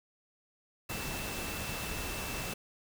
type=tone in noise; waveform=sine; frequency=2662 Hz; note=E7; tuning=16 cents sharp; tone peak=-44 dBFS; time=0.89-2.54 s; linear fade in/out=10 ms; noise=pink; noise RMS=-38 dBFS; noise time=0.89-2.54 s; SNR=-9 dB; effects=none